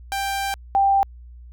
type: tone pair in turn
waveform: sawtooth / sine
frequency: 788 / 788 Hz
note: G5 / G5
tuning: +9 / +9 cents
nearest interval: unison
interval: 0 cents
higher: neither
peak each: -19 / -14 dBFS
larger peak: second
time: 0.12-0.54 / 0.75-1.03 s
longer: first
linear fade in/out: 0 ms
effects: added 60 Hz sine -39 dBFS peak until 1.52 s